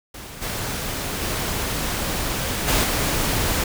pink noise with level steps, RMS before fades -37 / -27 / -25 / -19 / -22 dBFS, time 0.14-3.64 s, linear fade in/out 5 ms, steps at 0.41 / 1.21 / 2.67 / 2.83 s, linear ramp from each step 20 ms, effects none

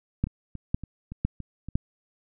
two click trains, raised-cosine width 5 ms, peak -11 / -24 dBFS, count 4 / 6, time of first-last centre 0.24-1.755 / 0.27-1.686 s, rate 1.98 / 3.53 Hz, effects none

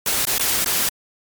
white noise with dropouts, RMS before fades -20 dBFS, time 0.06-0.89 s, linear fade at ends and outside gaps 2 ms, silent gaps 0.253-0.27 / 0.382-0.395 / 0.645-0.659 s, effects MP3 96 kbps

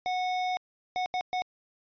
square tone bursts at uneven times, 734 Hz, F#5, 14 cents flat, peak -28 dBFS, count 4, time 0.06-0.57 / 0.96-1.06 / 1.14-1.21 / 1.33-1.42 s, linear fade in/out 0 ms, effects resampled to 11025 Hz

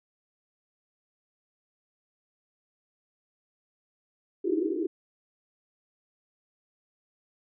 white band-pass noise, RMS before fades -28 dBFS, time 4.44-4.87 s, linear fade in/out 10 ms, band 310 to 400 Hz, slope 96 dB/octave, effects none

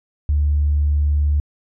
sine tone, 73.42 Hz, D2, in tune, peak -13 dBFS, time 0.29-1.4 s, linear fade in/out 0 ms, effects tanh soft clip ceiling -9 dBFS

